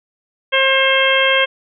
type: harmonic tone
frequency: 534 Hz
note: C5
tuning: 35 cents sharp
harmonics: 1 / 2 / 3 / 4 / 5 / 6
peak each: -17 / -21 / -18 / -18 / -20 / -18 dBFS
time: 0.52-1.46 s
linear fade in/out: 20 ms
effects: none